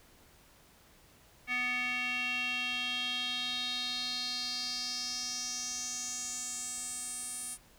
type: tone with band-pass filter sweep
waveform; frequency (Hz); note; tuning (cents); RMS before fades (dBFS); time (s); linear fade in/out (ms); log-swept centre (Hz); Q
square; 248.2; B3; +9; -36; 1.47-7.58; 50; 2200 to 9500; 5.2
effects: pink hiss -61 dBFS RMS until 7.78 s